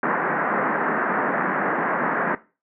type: band-pass noise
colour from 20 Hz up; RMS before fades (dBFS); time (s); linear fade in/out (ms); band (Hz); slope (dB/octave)
white; -23; 0.03-2.35; 2; 160 to 1800; 48
effects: noise-tail reverb RT60 0.3 s tail -17 dB re dry